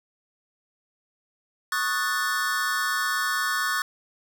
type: chord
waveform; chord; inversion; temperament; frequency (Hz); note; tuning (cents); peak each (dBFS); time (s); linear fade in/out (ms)
square; D# half-diminished seventh; third; equal; 1108.7 / 1244.5 / 1480 / 1760; C#6 / D#6 / F#6 / A6; 0 / 0 / 0 / 0; -31 / -32 / -29 / -29; 1.72-3.82; 2
effects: none